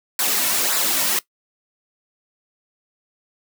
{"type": "noise with flanger", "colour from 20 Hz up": "white", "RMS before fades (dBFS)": -20, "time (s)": [0.19, 1.19], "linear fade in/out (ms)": 2, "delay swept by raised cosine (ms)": [0.32, 2.52], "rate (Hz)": 1.8, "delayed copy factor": -0.55, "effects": ["noise-tail reverb RT60 0.1 s tail -19 dB re dry", "high-pass 200 Hz 12 dB/octave"]}